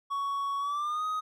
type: tone with pitch glide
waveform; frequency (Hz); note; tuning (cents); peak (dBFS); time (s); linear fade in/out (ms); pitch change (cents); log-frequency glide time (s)
triangle; 1117 to 1253.8; C#6 to D#6; +13 to +13; -27; 0.1-1.21; 20; +200; 0.59-1.05
effects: none